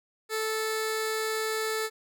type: tone with notch filter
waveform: 15% pulse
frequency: 438.3 Hz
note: A4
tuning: 7 cents flat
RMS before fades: -30 dBFS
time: 0.29-1.9 s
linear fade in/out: 50 ms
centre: 970 Hz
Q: 1.5
effects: none